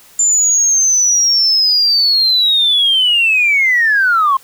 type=linear sweep; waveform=sine; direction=down; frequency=7190 to 1047 Hz; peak=-8 dBFS; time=0.19-4.37 s; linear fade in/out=5 ms; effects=tanh soft clip ceiling -4 dBFS + white hiss -44 dBFS RMS until 4.43 s